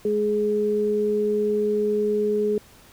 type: tone pair together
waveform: sine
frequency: 210 / 419.7 Hz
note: G#3 / G#4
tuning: +19 / +18 cents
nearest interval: octave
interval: 1199 cents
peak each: -27 / -20 dBFS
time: 0.05-2.58 s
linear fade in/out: 2 ms
effects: pink hiss -51 dBFS RMS until 2.92 s